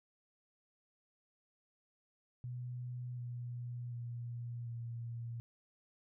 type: tone with pitch steps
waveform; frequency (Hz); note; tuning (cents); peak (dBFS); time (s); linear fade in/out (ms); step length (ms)
sine; 123.47 / 121.35 / 119.26 / 117.22; B2 / B2 / A#2 / A#2; 0 / -30 / +40 / +10; -40; 2.44-5.4; 0; 740
effects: none